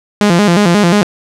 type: tone with vibrato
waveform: sawtooth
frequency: 188.7 Hz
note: F#3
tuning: 34 cents sharp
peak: -3 dBFS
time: 0.21-1.03 s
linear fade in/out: 0 ms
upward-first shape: square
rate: 5.6 Hz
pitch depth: 160 cents each way
effects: low-pass 8000 Hz 12 dB/octave